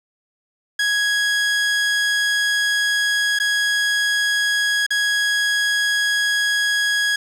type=tone with dropouts; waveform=sawtooth; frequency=1661.2 Hz; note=G#6; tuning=in tune; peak=-13 dBFS; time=0.79-7.16 s; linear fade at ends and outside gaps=5 ms; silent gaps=3.389-3.399 / 4.865-4.905 s; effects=low-pass 8000 Hz 12 dB/octave + 7-bit